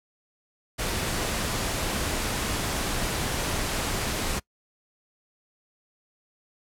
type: noise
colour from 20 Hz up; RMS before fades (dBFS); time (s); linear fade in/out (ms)
pink; -28; 0.78-4.4; 20
effects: noise-tail reverb RT60 0.1 s tail -24 dB re dry + low-pass 12000 Hz 12 dB/octave